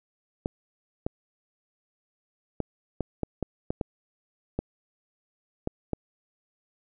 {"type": "clicks", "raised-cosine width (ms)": 2, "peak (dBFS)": -14, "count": 11, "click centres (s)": [0.459, 1.065, 2.603, 3.007, 3.233, 3.427, 3.705, 3.812, 4.59, 5.674, 5.933], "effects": []}